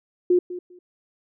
sine tone with echo, 357.8 Hz, F4, 42 cents sharp, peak -14 dBFS, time 0.3-0.39 s, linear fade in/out 5 ms, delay 200 ms, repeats 2, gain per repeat -15 dB, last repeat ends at 0.79 s, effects none

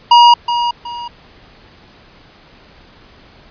square tone with echo, 953 Hz, A#5, 38 cents sharp, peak -4 dBFS, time 0.11-0.34 s, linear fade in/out 5 ms, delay 370 ms, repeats 2, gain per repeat -10 dB, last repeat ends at 1.08 s, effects pink hiss -44 dBFS RMS until 3.5 s + resampled to 11025 Hz

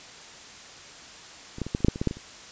clicks, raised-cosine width 3 ms, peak -25 / -15 / -21 / -12 / -30 / -6 / -6 / -21 / -13 / -9 / -19 / -29 dBFS, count 12, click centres 1.584 / 1.617 / 1.666 / 1.749 / 1.805 / 1.847 / 1.884 / 1.959 / 2.015 / 2.073 / 2.111 / 2.17 s, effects white hiss -45 dBFS RMS until 2.51 s + resampled to 16000 Hz

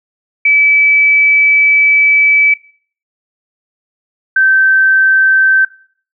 sine tone pair in turn, 2300 / 1550.2 Hz, D7 / G6, -37 / -20 cents, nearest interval perfect fifth, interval 683 cents, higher first, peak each -6 dBFS, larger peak neither, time 0.45-2.54 / 4.36-5.65 s, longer first, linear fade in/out 5 ms, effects noise-tail reverb RT60 0.5 s tail -20 dB re dry

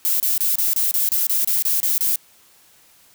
violet noise bursts, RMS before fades -19 dBFS, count 12, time 0.05-2.158 s, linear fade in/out 0 ms, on 150 ms, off 28 ms, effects white hiss -53 dBFS RMS until 3.14 s

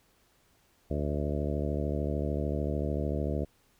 harmonic tone with a mistuned harmonic, 73.42 Hz, D2, in tune, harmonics 1 / 2 / 3 / 4 / 5 / 6 / 7 / 8 / 9, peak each -32 / -35 / -37 / -38 / -39 / -40 / -40 / -41 / -42 dBFS, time 0.9-3.45 s, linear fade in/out 10 ms, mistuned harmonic 9, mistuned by -18 cents, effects pink hiss -67 dBFS RMS until 3.79 s

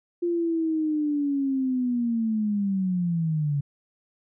sine linear sweep, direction down, 349.2 to 140 Hz, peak -22 dBFS, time 0.22-3.61 s, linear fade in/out 10 ms, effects none

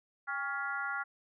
harmonic tone with a mistuned harmonic, 280.2 Hz, C#4, 19 cents sharp, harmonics 3 / 4 / 5 / 6 / 7, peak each -42 / -42 / -35 / -43 / -44 dBFS, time 0.27-1.04 s, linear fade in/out 20 ms, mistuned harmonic 3, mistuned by -71 cents, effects none

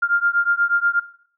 sine beating tone pair, 1396.9 / 1405.2 Hz, F6 / F6, 0 / +10 cents, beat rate 8.3 Hz, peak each -19 dBFS, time 0.02-1 s, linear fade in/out 10 ms, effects noise-tail reverb RT60 0.6 s tail -17 dB re dry

